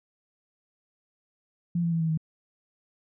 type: tone with pitch steps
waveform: sine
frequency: 172.1 / 168.56 / 165.09 / 161.69 / 158.36 Hz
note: F3 / E3 / E3 / E3 / D#3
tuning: -25 / +39 / +3 / -33 / +31 cents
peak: -23 dBFS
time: 1.75-2.175 s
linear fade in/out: 5 ms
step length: 85 ms
effects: none